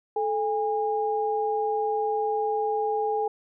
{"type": "tone pair together", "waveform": "sine", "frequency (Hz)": [435, 815], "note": ["A4", "G#5"], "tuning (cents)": [-20, -33], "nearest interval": "major seventh", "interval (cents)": 1087, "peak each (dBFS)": -26, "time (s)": [0.16, 3.28], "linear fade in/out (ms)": 5, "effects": []}